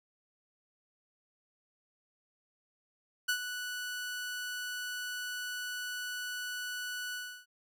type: tone with ADSR envelope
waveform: sawtooth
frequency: 1480 Hz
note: F#6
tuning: in tune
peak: -23 dBFS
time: 3.28-7.46 s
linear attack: 13 ms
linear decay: 82 ms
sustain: -10 dB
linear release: 320 ms
effects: none